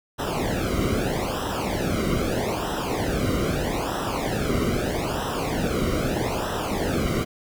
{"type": "noise with flanger", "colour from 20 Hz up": "brown", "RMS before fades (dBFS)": -25, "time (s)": [0.18, 7.25], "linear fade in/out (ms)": 20, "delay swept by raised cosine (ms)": [0.44, 1.18], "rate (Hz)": 0.79, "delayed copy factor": -0.95, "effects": []}